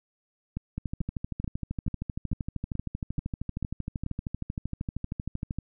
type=two click trains; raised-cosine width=5 ms; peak=-19 / -19 dBFS; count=9 / 63; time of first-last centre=0.57-4.063 / 0.78-5.586 s; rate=2.29 / 12.9 Hz; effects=none